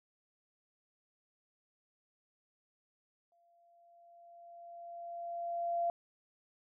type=tone with exponential growth; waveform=sine; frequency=687 Hz; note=F5; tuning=29 cents flat; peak=-29 dBFS; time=3.32-5.9 s; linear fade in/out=1 ms; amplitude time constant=560 ms; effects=none